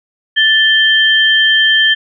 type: tone pair together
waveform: sine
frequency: 1760 / 3145 Hz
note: A6 / G7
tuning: 0 / +5 cents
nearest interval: minor seventh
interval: 1005 cents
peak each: -10 dBFS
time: 0.36-1.95 s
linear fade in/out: 20 ms
effects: none